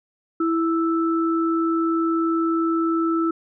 sine tone pair together, 329.6 / 1318.5 Hz, E4 / E6, 0 / 0 cents, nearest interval 2 octaves, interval 2400 cents, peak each -19 / -25 dBFS, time 0.4-3.31 s, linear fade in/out 5 ms, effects none

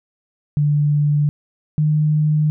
sine tone pair in turn, 147.2 / 152.22 Hz, D3 / D#3, +4 / -38 cents, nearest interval minor second, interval 58 cents, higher second, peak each -13 dBFS, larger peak neither, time 0.57-1.29 / 1.78-2.5 s, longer neither, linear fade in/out 0 ms, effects none

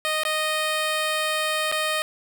10% pulse tone with dropouts, 620 Hz, D#5, 6 cents flat, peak -14 dBFS, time 0.05-2.02 s, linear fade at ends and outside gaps 0 ms, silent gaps 0.234-0.251 / 1.716-1.723 s, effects none

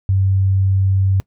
sine tone, 96.2 Hz, G2, 32 cents flat, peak -12 dBFS, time 0.09-1.2 s, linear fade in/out 0 ms, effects noise-tail reverb RT60 0.1 s tail -22 dB re dry

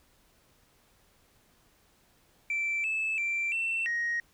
sine tone with pitch steps, 2336 / 2617 / 2351 / 2689 / 1878 Hz, D7 / E7 / D7 / E7 / A#6, -10 / -13 / +1 / +34 / +12 cents, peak -26 dBFS, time 2.5-4.2 s, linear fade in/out 2 ms, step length 340 ms, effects tanh soft clip ceiling -25 dBFS + pink hiss -65 dBFS RMS until 4.33 s

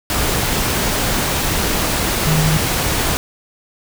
sine tone in noise, 155.56 Hz, D#3, in tune, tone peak -13 dBFS, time 2.27-2.57 s, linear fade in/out 0 ms, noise pink, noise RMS -18 dBFS, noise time 0.1-3.17 s, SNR +2 dB, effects none

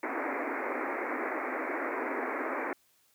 pink band-pass noise, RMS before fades -34 dBFS, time 0.03-2.73 s, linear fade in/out 2 ms, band 250 to 2300 Hz, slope 96 dB/octave, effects white hiss -68 dBFS RMS until 3.14 s + high-pass 60 Hz 12 dB/octave

